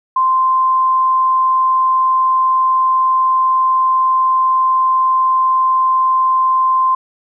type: tone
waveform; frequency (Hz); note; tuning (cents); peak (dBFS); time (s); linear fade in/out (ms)
sine; 1042; C6; -7; -10; 0.16-6.95; 5
effects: none